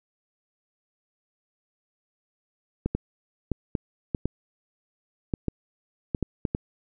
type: clicks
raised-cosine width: 3 ms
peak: -12 dBFS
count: 12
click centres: 2.86 / 2.95 / 3.517 / 3.752 / 4.148 / 4.256 / 5.338 / 5.483 / 6.148 / 6.227 / 6.452 / 6.549 s
effects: none